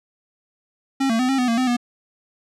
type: tone with pitch steps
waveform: square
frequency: 270.2 / 226.2 / 253.9 / 268.8 / 249.8 / 230.5 / 256.1 / 242.1 Hz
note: C#4 / A3 / B3 / C4 / B3 / A#3 / C4 / B3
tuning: -44 / +48 / +48 / +47 / +20 / -19 / -37 / -34 cents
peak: -18 dBFS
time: 1-1.768 s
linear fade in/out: 10 ms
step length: 96 ms
effects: low-pass 8000 Hz 12 dB/octave